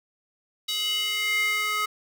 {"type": "tone with high-pass filter sweep", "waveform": "square", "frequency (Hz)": 422.5, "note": "G#4", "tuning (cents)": 30, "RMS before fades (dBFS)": -26, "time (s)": [0.68, 1.86], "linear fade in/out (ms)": 10, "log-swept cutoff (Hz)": [3500, 1500], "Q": 4.6, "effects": []}